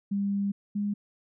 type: tone pair in turn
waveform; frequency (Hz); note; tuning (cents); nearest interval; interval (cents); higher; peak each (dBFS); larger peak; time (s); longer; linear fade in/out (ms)
sine; 200 / 204.7; G3 / G#3; +35 / -25; unison; 40; second; -25 / -26; first; 0.11-0.52 / 0.75-0.94; first; 10
effects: none